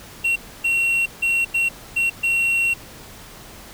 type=tone bursts at uneven times; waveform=triangle; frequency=2733 Hz; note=F7; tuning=38 cents flat; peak=-15 dBFS; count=6; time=0.24-0.36 / 0.64-1.06 / 1.22-1.45 / 1.54-1.69 / 1.96-2.1 / 2.23-2.74 s; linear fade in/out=10 ms; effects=pink hiss -41 dBFS RMS until 3.73 s